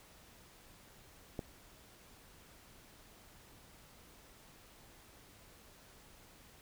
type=click; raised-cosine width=2 ms; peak=-25 dBFS; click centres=1.392 s; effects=pink hiss -60 dBFS RMS until 6.61 s